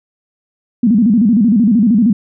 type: tone with vibrato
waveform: sine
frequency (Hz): 220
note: A3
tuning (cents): 0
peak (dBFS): -7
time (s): 0.83-2.13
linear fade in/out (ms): 5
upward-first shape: square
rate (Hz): 13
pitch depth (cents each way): 160
effects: none